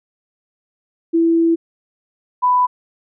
sine tone pair in turn, 331.8 / 994.3 Hz, E4 / B5, +11 / +11 cents, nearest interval octave + perfect fifth, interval 1900 cents, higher second, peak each -11 dBFS, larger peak neither, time 1.13-1.56 / 2.42-2.67 s, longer first, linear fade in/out 20 ms, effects none

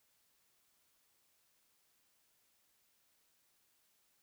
silence, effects white hiss -75 dBFS RMS until 4.22 s

